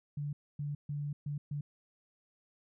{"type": "tone bursts at uneven times", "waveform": "sine", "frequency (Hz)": 145.4, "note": "D3", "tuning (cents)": -17, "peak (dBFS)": -34, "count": 5, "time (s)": [[0.17, 0.33], [0.59, 0.75], [0.89, 1.13], [1.26, 1.38], [1.51, 1.61]], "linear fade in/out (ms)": 5, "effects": []}